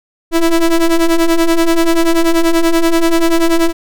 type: ring-modulated tone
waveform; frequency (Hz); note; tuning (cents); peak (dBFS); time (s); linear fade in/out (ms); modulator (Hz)
square; 164.81; E3; 0; -6; 0.31-3.73; 50; 170
effects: none